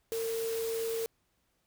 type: tone in noise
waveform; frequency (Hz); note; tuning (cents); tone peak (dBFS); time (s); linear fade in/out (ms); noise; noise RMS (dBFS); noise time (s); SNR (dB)
sine; 454; A#4; -46; -31; 0.12-1.06; 0; white; -42; 0.12-1.06; +8
effects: pink hiss -75 dBFS RMS until 1.66 s